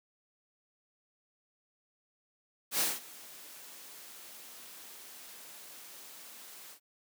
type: noise with ADSR envelope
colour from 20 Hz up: white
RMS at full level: -28 dBFS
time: 2.71-6.8 s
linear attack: 85 ms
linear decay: 200 ms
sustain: -22 dB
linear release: 87 ms
effects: high-pass 200 Hz 12 dB/octave